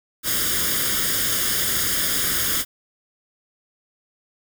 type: noise with comb filter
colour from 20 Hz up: white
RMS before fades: -22 dBFS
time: 0.23-2.65 s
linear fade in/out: 50 ms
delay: 0.59 ms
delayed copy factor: +0.75
effects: none